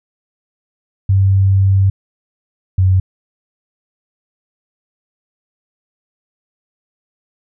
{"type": "tone pair in turn", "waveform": "sine", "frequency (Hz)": [96.9, 93.6], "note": ["G2", "F#2"], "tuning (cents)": [-20, 20], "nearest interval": "minor second", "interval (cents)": 60, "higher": "first", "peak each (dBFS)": -8, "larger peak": "neither", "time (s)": [[1.09, 1.9], [2.78, 3]], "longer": "first", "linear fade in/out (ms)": 5, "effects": []}